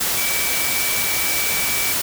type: tone in noise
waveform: sine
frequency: 2300 Hz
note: D7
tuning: 37 cents flat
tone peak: -25 dBFS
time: 0.17-1.93 s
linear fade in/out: 10 ms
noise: white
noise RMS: -21 dBFS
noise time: 0-2.02 s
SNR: -7 dB
effects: none